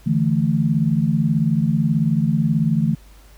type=chord; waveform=sine; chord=D suspended second; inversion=none; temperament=just; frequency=146.83 / 165.19 / 220.2 Hz; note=D3 / E3 / A3; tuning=0 / +4 / +2 cents; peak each=-20 / -19 / -20 dBFS; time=0.06-2.95 s; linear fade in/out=10 ms; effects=added 50 Hz sine -44 dBFS peak until 3.37 s + pink hiss -52 dBFS RMS until 3.37 s